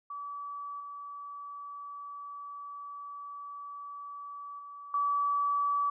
sine tone with level steps, 1148 Hz, D6, 40 cents flat, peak -37 / -40 / -43 / -26 dBFS, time 0.1-5.9 s, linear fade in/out 5 ms, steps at 0.8 / 4.59 / 4.94 s, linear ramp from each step 2 ms, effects none

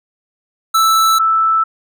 square / sine tone pair in turn, 1318.5 / 1318.5 Hz, E6 / E6, 0 / 0 cents, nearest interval unison, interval 0 cents, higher neither, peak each -10 / -10 dBFS, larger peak neither, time 0.74-1.19 / 1.19-1.64 s, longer neither, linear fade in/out 10 ms, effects none

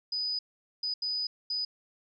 sine tone bursts at uneven times, 4978 Hz, D#8, in tune, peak -29 dBFS, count 4, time 0.12-0.39 / 0.83-0.94 / 1.02-1.27 / 1.5-1.65 s, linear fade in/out 5 ms, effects none

